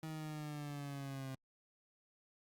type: linear sweep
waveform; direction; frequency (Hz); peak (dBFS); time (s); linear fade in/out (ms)
30% pulse; down; 159 to 131.8; -40; 0.03-1.35; 2
effects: Opus 48 kbps